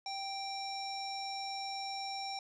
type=tone with low-pass filter; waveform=square; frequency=784 Hz; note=G5; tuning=in tune; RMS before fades=-40 dBFS; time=0.06-2.39 s; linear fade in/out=2 ms; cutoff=5400 Hz; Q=5.6; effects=none